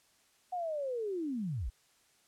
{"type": "linear sweep", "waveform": "sine", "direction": "down", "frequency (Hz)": [740, 40.1], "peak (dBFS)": -33, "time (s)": [0.52, 1.7], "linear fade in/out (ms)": 10, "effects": ["white hiss -68 dBFS RMS until 2.27 s", "low-pass 10000 Hz 12 dB/octave"]}